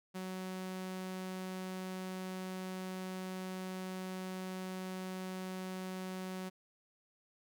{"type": "tone", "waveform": "sawtooth", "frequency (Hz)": 186.3, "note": "F#3", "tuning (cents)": 12, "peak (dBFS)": -36, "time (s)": [0.14, 6.5], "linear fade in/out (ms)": 20, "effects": []}